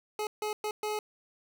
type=tone bursts at uneven times; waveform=25% pulse; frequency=424.1 Hz; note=G#4; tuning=36 cents sharp; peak=-27 dBFS; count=4; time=0.19-0.27 / 0.42-0.53 / 0.64-0.71 / 0.83-0.99 s; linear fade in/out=2 ms; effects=none